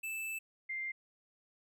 square / sine tone pair in turn, 2637 / 2098 Hz, E7 / C7, 0 / +4 cents, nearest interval major third, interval 396 cents, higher first, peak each -38 / -36 dBFS, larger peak second, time 0.03-0.39 / 0.69-0.92 s, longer first, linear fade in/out 10 ms, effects none

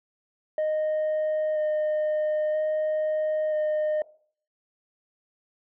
sine tone with vibrato, 615 Hz, D#5, 20 cents flat, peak -20 dBFS, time 0.58-4.02 s, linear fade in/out 2 ms, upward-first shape square, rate 0.51 Hz, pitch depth 9 cents each way, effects noise-tail reverb RT60 0.5 s tail -20 dB re dry + tanh soft clip ceiling -22 dBFS

